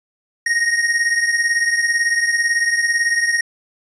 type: beating tone pair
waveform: square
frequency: 1864.7 / 1882.7 Hz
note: A#6 / A#6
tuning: 0 / +17 cents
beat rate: 18 Hz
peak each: -17 / -22 dBFS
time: 0.46-3.41 s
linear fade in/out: 5 ms
effects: resampled to 22050 Hz